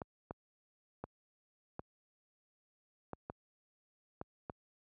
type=clicks; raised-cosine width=1 ms; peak=-27 dBFS; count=8; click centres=0.018 / 0.309 / 1.04 / 1.794 / 3.133 / 3.299 / 4.214 / 4.498 s; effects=high-pass 60 Hz 12 dB/octave